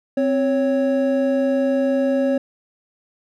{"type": "tone pair together", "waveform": "triangle", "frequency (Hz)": [261.6, 554.3], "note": ["C4", "C#5"], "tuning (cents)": [0, 0], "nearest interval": "octave + minor second", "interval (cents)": 1300, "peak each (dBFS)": -17, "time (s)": [0.17, 2.38], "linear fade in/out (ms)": 5, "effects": []}